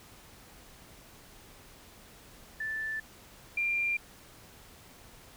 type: tone pair in turn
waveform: sine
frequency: 1760 / 2385 Hz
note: A6 / D7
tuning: 0 / +26 cents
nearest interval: perfect fourth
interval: 526 cents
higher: second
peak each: -32 / -27 dBFS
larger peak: second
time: 2.6-3 / 3.57-3.97 s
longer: neither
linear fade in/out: 5 ms
effects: pink hiss -54 dBFS RMS until 5.36 s